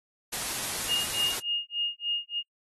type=noise; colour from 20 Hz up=white; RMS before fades=-32 dBFS; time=0.32-1.4 s; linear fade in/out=10 ms
type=tone with tremolo; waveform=sine; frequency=2845 Hz; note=F7; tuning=31 cents sharp; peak=-25 dBFS; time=0.87-2.43 s; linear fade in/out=50 ms; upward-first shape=sine; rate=3.4 Hz; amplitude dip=100%
effects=noise-tail reverb RT60 0.1 s tail -25 dB re dry + AAC 32 kbps